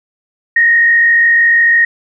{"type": "tone with frequency modulation", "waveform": "sine", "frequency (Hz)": 1864.7, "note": "A#6", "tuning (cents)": 0, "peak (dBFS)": -6, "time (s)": [0.56, 1.85], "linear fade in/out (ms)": 5, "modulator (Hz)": 45.9, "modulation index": 0.58, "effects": []}